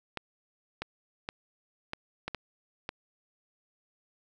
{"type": "clicks", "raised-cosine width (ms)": 0.3, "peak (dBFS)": -18, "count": 7, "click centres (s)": [0.173, 0.82, 1.289, 1.934, 2.28, 2.347, 2.891], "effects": []}